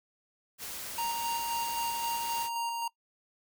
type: noise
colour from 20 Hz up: white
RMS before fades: -40 dBFS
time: 0.58-2.5 s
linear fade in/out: 50 ms
type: tone with tremolo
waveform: square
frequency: 932.3 Hz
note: A#5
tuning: in tune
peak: -31 dBFS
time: 0.98-2.88 s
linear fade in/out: 5 ms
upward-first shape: square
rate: 3.8 Hz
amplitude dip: 25%
effects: noise-tail reverb RT60 0.1 s tail -22 dB re dry